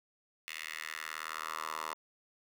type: tone with high-pass filter sweep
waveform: 10% pulse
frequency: 78.7 Hz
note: D#2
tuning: 20 cents sharp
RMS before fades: -41 dBFS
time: 0.48-1.94 s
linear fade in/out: 0 ms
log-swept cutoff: 2300 to 920 Hz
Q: 2.6
effects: none